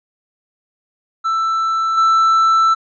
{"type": "tone with level steps", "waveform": "triangle", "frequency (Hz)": 1327, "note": "E6", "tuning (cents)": 11, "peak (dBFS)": [-13, -8], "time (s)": [1.24, 2.75], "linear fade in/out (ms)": 20, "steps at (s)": 1.97, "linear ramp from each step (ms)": 10, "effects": ["resampled to 16000 Hz"]}